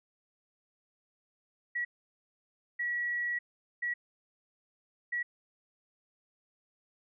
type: tone bursts at uneven times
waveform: sine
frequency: 1927 Hz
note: B6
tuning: 43 cents flat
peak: -30 dBFS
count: 4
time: 1.75-1.85 / 2.79-3.39 / 3.82-3.94 / 5.12-5.23 s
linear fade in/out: 10 ms
effects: none